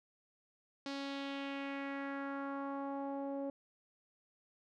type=tone with low-pass filter sweep; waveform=sawtooth; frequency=277.2 Hz; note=C#4; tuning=in tune; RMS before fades=-41 dBFS; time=0.86-3.5 s; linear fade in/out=2 ms; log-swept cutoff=4700 to 590 Hz; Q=2.3; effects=none